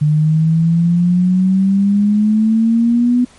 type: exponential sweep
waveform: sine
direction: up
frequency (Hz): 149.2 to 248.5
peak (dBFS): -9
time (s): 0.01-3.25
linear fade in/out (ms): 10
effects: pink hiss -46 dBFS RMS until 3.38 s + MP3 48 kbps